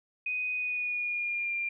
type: tone with pitch glide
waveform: sine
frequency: 2495 to 2388 Hz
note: D#7 to D7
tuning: +4 to +28 cents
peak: -29 dBFS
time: 0.26-1.69 s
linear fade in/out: 5 ms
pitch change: -76 cents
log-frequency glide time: 0.54-1.54 s
effects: none